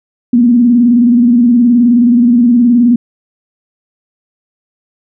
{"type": "tone with vibrato", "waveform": "sine", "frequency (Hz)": 240, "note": "B3", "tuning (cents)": -49, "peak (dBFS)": -4, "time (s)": [0.33, 2.96], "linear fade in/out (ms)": 5, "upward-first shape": "square", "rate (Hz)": 19, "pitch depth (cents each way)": 60, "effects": []}